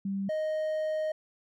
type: tone pair in turn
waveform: sine / triangle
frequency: 196 / 622.3 Hz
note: G3 / D#5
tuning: 0 / 0 cents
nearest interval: octave + minor sixth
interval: 2000 cents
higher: second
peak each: -29 / -26 dBFS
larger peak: second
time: 0.05-0.29 / 0.29-1.12 s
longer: second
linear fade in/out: 5 ms
effects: none